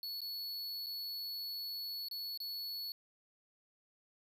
square tone with dropouts, 4406 Hz, C#8, 11 cents flat, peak -40 dBFS, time 0.03-2.92 s, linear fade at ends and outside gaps 1 ms, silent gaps 0.206-0.216 / 0.862-0.867 / 2.085-2.112 / 2.375-2.402 s, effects 11-bit

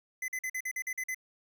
square tone bursts, 2030 Hz, B6, 47 cents sharp, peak -33 dBFS, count 9, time 0.22-1.146 s, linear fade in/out 5 ms, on 62 ms, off 46 ms, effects none

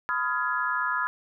sine chord, F half-diminished seventh, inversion second, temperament just, 1005.8 / 1257.2 / 1396.9 / 1676.3 Hz, Cb6 / Eb6 / F6 / Ab6, +31 / +18 / 0 / +16 cents, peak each -30 dBFS, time 0.09-1.07 s, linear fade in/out 0 ms, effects none

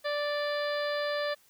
harmonic tone with a mistuned harmonic, 586 Hz, D5, 4 cents flat, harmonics 1 / 2 / 3 / 4 / 5 / 6 / 7 / 8, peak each -30 / -38 / -36 / -46 / -48 / -42 / -44 / -45 dBFS, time 0.04-1.35 s, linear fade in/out 20 ms, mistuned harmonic 8, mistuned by +34 cents, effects white hiss -63 dBFS RMS until 1.49 s

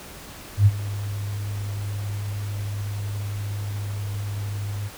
sine tone with ADSR envelope, 101.9 Hz, G#2, 32 cents flat, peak -9 dBFS, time 0.57-4.9 s, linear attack 93 ms, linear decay 41 ms, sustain -17 dB, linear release 35 ms, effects pink hiss -41 dBFS RMS until 4.97 s

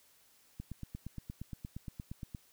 click train, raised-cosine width 5 ms, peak -29 dBFS, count 16, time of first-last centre 0.6-2.348 s, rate 8.58 Hz, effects white hiss -66 dBFS RMS until 2.52 s

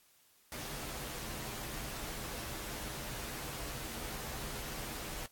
pink noise with comb filter, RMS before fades -42 dBFS, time 0.52-5.26 s, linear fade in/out 0 ms, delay 11 ms, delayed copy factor -0.55, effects white hiss -67 dBFS RMS until 5.31 s + AAC 64 kbps

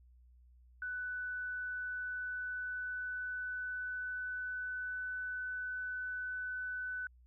sine tone with pitch glide, 1492 to 1500.6 Hz, F#6 to F#6, +14 to +24 cents, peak -37 dBFS, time 0.82-7.07 s, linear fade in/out 2 ms, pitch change +10 cents, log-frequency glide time 1.3-5.37 s, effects added 61 Hz sine -59 dBFS peak until 7.26 s

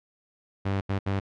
sawtooth tone bursts at uneven times, 98 Hz, G2, in tune, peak -21 dBFS, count 3, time 0.65-0.81 / 0.89-0.99 / 1.06-1.2 s, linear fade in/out 10 ms, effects low-pass 3000 Hz 12 dB/octave

